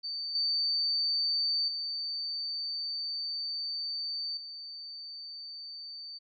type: tone with level steps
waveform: sine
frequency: 4578 Hz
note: D8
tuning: 45 cents flat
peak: -33 / -26 / -32 / -40 dBFS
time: 0.03-6.19 s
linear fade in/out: 20 ms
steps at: 0.35 / 1.68 / 4.37 s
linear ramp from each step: 2 ms
effects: MP3 96 kbps